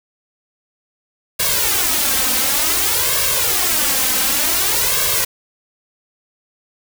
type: noise with flanger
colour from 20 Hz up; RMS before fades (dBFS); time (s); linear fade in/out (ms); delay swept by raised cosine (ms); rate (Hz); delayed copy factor
white; -17; 1.39-5.25; 10; 1.8 to 3.9; 0.55; +0.85
effects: none